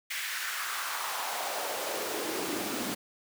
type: noise with high-pass filter sweep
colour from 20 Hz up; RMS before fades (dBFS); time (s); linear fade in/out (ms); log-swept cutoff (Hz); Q
pink; -34; 0.1-2.95; 10; 2100 to 220; 2.4
effects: none